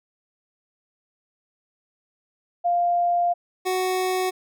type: tone pair in turn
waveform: sine / 25% pulse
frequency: 698.5 / 370.8 Hz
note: F5 / F#4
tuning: 0 / +4 cents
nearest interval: major seventh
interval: 1096 cents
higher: first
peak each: -18 dBFS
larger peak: neither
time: 2.64-3.34 / 3.65-4.31 s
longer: first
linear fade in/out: 20 ms
effects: none